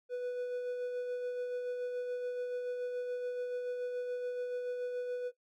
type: tone with tremolo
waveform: triangle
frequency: 493.9 Hz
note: B4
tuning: in tune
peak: -31 dBFS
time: 0.09-5.32 s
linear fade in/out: 50 ms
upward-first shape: sine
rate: 7 Hz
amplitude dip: 30%
effects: noise-tail reverb RT60 0.1 s tail -17 dB re dry